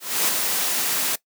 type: noise with ADSR envelope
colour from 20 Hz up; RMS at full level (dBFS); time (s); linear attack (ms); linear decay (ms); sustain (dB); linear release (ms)
white; -19; 0-1.16; 280; 14; -4; 11
effects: noise-tail reverb RT60 0.1 s tail -20 dB re dry + high-pass 200 Hz 12 dB/octave